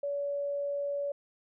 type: tone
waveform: sine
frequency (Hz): 569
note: C#5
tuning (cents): +45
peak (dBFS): -30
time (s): 0.03-1.12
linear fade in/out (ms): 5
effects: none